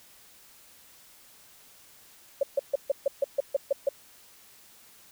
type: tone bursts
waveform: sine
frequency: 555 Hz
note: C#5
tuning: 2 cents sharp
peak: -20 dBFS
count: 10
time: 2.41-3.89 s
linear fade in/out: 5 ms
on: 22 ms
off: 140 ms
effects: white hiss -55 dBFS RMS until 5.11 s